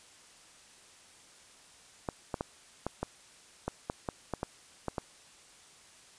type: clicks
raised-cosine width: 1 ms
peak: -18 dBFS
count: 12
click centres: 2.088 / 2.342 / 2.409 / 2.866 / 3.03 / 3.68 / 3.899 / 4.088 / 4.337 / 4.431 / 4.883 / 4.982 s
effects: white hiss -57 dBFS RMS until 6.18 s + resampled to 22050 Hz